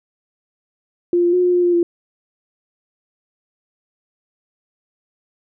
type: tone with pitch steps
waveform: sine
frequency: 349.6 / 347.6 / 360.8 / 357.4 / 354.7 / 350.9 / 344.2 Hz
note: F4 / F4 / F#4 / F4 / F4 / F4 / F4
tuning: +2 / -8 / -44 / +40 / +27 / +8 / -25 cents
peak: -12 dBFS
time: 1.13-1.83 s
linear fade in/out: 2 ms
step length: 100 ms
effects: none